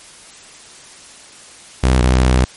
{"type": "tone pair in turn", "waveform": "sawtooth", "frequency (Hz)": [64, 63.34], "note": ["C2", "B1"], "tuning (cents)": [-38, 44], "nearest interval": "unison", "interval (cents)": 18, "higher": "first", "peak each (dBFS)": -6, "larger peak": "neither", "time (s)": [[1.83, 2.02], [2.02, 2.45]], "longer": "second", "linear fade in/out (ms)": 10, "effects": ["white hiss -40 dBFS RMS until 2.56 s", "MP3 48 kbps"]}